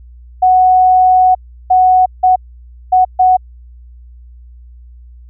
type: tone bursts at uneven times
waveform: sine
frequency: 740 Hz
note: F#5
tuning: in tune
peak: -5 dBFS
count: 5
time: 0.42-1.35 / 1.7-2.06 / 2.23-2.36 / 2.92-3.05 / 3.19-3.37 s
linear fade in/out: 10 ms
effects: added 60 Hz sine -34 dBFS peak until 5.29 s